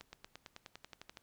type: accelerating click train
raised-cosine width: 0.2 ms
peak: -30 dBFS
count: 13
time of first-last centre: 0.01-1.172 s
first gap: 120 ms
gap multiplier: 0.96
effects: pink hiss -73 dBFS RMS until 1.22 s